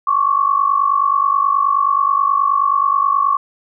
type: tone pair together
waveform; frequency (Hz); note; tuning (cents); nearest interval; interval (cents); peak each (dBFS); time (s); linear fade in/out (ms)
sine; 1093 / 1142.4; C#6 / D6; -25 / -48; minor second; 77; -15; 0.07-3.37; 5
effects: none